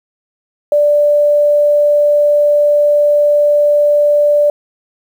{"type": "tone", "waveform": "sine", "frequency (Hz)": 587.3, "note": "D5", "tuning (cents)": 0, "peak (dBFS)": -7, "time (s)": [0.72, 4.5], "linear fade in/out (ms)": 2, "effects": ["7-bit"]}